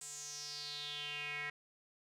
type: tone with band-pass filter sweep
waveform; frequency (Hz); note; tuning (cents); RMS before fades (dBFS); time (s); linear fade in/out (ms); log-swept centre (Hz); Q
square; 146.83; D3; 0; -44; 0.01-1.5; 5; 8000 to 2000; 5.4
effects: none